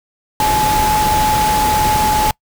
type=tone in noise; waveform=sine; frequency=853 Hz; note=G#5; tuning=46 cents sharp; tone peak=-13 dBFS; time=0.4-2.31 s; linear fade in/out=2 ms; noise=pink; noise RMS=-19 dBFS; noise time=0.4-2.31 s; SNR=+3 dB; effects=noise-tail reverb RT60 0.1 s tail -25 dB re dry